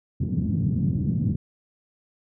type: band-pass noise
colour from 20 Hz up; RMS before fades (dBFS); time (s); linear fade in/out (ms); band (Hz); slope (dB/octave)
pink; -24; 0.2-1.36; 5; 100 to 210; 24
effects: none